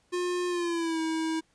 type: tone with pitch glide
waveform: square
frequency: 356.7 to 321.5 Hz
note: F4 to E4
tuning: +37 to -43 cents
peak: -28 dBFS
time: 0.12-1.41 s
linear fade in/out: 20 ms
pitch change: -180 cents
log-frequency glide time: 0.48-1 s
effects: pink hiss -68 dBFS RMS until 1.54 s + resampled to 22050 Hz